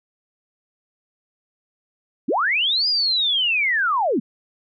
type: linear two-way sweep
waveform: sine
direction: up then down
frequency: 185 to 4978 to 185 Hz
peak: -17 dBFS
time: 2.28-4.2 s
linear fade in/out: 10 ms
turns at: 2.88 s
effects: none